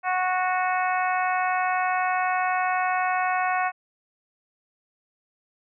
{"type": "harmonic tone", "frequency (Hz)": 368, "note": "F#4", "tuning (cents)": -9, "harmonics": [2, 3, 4, 5, 6, 7], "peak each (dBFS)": [-24, -28, -30, -32, -34, -35], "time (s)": [0.03, 3.72], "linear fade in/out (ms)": 50, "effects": []}